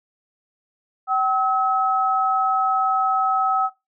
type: tone pair together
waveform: sine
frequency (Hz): 765.3 / 1287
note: G5 / E6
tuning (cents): -42 / -42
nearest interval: major sixth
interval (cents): 900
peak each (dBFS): -20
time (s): 1.07-3.7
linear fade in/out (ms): 50
effects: noise-tail reverb RT60 0.2 s tail -17 dB re dry